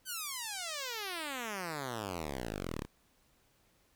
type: exponential sweep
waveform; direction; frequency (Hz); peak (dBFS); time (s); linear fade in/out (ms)
5% pulse; down; 1568 to 32.7; -26; 0.05-2.87; 50
effects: pink hiss -70 dBFS RMS until 3.95 s